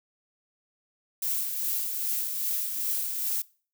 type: noise with tremolo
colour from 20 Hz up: violet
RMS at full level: -28 dBFS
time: 1.22-3.42 s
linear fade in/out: 5 ms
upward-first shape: sine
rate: 2.5 Hz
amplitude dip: 40%
effects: noise-tail reverb RT60 0.4 s tail -22 dB re dry